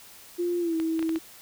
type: tone with pitch glide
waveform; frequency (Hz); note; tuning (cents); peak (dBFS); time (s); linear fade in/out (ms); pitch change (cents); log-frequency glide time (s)
sine; 349.2 to 323.9; F4 to E4; 0 to -30; -24; 0.38-1.19; 20; -130; 0.6-0.75
type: clicks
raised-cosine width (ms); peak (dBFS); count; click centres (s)
0.3; -21; 5; 0.8 / 0.993 / 1.027 / 1.093 / 1.159
effects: white hiss -49 dBFS RMS until 1.41 s